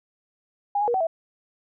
sine tone with pitch steps, 813 / 834 / 477.7 / 758 / 655 Hz, G#5 / G#5 / A#4 / F#5 / E5, -37 / +7 / +42 / +42 / -11 cents, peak -20 dBFS, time 0.75-1.07 s, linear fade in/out 5 ms, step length 64 ms, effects none

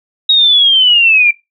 sine linear sweep, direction down, 3799 to 2349 Hz, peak -5 dBFS, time 0.29-1.31 s, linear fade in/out 5 ms, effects noise-tail reverb RT60 0.2 s tail -21 dB re dry

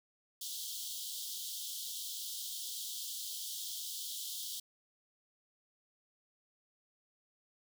pink high-pass noise, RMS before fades -42 dBFS, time 0.41-4.6 s, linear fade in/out 5 ms, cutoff 3100 Hz, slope 96 dB/octave, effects none

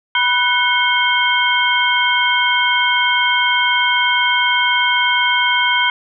sine tone cluster, 981 / 1493 / 2176 / 3162 Hz, B5 / F#6 / C#7 / G7, -12 / +15 / -33 / +14 cents, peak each -18 dBFS, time 0.15-5.9 s, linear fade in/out 2 ms, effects none

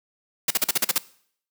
white noise bursts, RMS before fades -20 dBFS, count 8, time 0.48-0.982 s, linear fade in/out 5 ms, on 26 ms, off 42 ms, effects noise-tail reverb RT60 0.6 s tail -20 dB re dry + high-pass 150 Hz 12 dB/octave

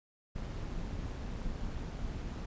brown noise with amplitude modulation, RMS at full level -36 dBFS, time 0.35-2.46 s, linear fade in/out 10 ms, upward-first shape sine, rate 197 Hz, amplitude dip 55%, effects resampled to 16000 Hz

